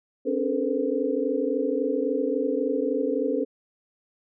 sine tone cluster, 265 / 288.6 / 427.6 / 460.2 / 508 Hz, C4 / D4 / A4 / A#4 / B4, +22 / -30 / -49 / -22 / +49 cents, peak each -29 dBFS, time 0.25-3.45 s, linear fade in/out 20 ms, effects none

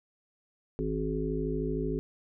harmonic tone, 53 Hz, G#1, 36 cents sharp, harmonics 1 / 3 / 5 / 7 / 8, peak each -35 / -35 / -35 / -35 / -35 dBFS, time 0.79-1.99 s, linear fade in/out 0 ms, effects none

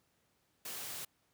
white noise, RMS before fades -43 dBFS, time 0.65-1.05 s, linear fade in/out 5 ms, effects pink hiss -75 dBFS RMS until 1.33 s + high-pass 80 Hz 12 dB/octave

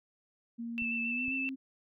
sine tone with pitch glide, 233.1 to 266.2 Hz, A#3 to C4, 0 to +30 cents, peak -36 dBFS, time 0.58-1.56 s, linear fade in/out 20 ms, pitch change +230 cents, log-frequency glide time 1.07-1.33 s
sine tone with vibrato, 2650 Hz, E7, 9 cents sharp, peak -32 dBFS, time 0.78-1.49 s, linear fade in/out 0 ms, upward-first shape square, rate 7.5 Hz, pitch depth 14 cents each way
clicks, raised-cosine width 5 ms, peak -38 dBFS, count 2, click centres 0.821 / 1.282 s
effects none

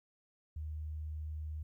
sine tone, 77 Hz, D#2, 17 cents flat, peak -38 dBFS, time 0.56-1.63 s, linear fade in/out 5 ms, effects 13-bit

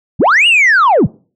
sine linear two-way sweep, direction up then down, 71.5 to 2918 to 71.5 Hz, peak -4 dBFS, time 0.19-1.07 s, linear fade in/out 20 ms, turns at 0.47 s, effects noise-tail reverb RT60 0.4 s tail -25 dB re dry + tanh soft clip ceiling -4 dBFS

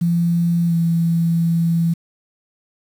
sine tone with pitch glide, 170.6 to 167.28 Hz, F3 to E3, -40 to +26 cents, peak -14 dBFS, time 0.01-1.94 s, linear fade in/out 10 ms, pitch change -34 cents, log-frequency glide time 0.67-0.74 s, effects 7-bit

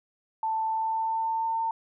sine tone with pitch glide, 885 to 903.6 Hz, A5 to A5, +10 to +46 cents, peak -25 dBFS, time 0.43-1.71 s, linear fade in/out 2 ms, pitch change +36 cents, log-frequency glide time 0.66-1.54 s, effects none

